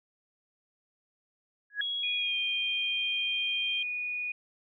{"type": "tone with exponential growth", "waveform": "sine", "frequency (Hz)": 1670, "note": "G#6", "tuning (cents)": 9, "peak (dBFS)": -23, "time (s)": [1.7, 1.81], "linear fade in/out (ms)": 2, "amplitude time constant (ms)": 23}
{"type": "tone with pitch glide", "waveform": "sine", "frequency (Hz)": [3322, 3177], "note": ["G#7", "G7"], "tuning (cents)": [0, 23], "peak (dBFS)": -30, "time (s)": [1.81, 3.83], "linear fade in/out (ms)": 5, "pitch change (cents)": -77, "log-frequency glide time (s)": [2.17, 2.36]}
{"type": "tone", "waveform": "sine", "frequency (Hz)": 2463, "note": "D#7", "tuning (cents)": -18, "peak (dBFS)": -31, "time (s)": [2.03, 4.32], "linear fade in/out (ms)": 5}
{"effects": []}